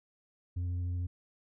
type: tone with tanh clipping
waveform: triangle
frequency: 88.7 Hz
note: F2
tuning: 27 cents sharp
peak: -32 dBFS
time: 0.56-1.07 s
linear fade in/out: 10 ms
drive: 8 dB
effects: none